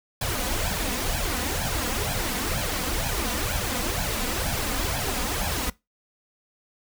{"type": "noise with flanger", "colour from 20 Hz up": "pink", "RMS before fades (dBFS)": -27, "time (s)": [0.21, 5.7], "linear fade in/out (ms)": 5, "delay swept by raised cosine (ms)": [1.2, 4.1], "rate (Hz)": 2.1, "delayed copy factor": 0.75, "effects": ["noise-tail reverb RT60 0.2 s tail -21 dB re dry"]}